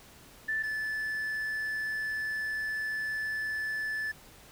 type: tone pair in turn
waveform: sine / triangle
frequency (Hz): 1760 / 1742.8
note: A6 / A6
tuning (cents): 0 / -17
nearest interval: unison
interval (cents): 17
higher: first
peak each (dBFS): -28 / -29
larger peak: first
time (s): 0.48-0.63 / 0.63-4.12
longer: second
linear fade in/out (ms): 10
effects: pink hiss -54 dBFS RMS until 4.51 s